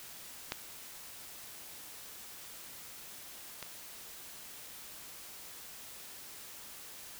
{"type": "clicks", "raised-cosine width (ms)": 0.2, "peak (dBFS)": [-16, -23], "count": 2, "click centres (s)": [0.521, 3.627], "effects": ["white hiss -49 dBFS RMS until 7.19 s"]}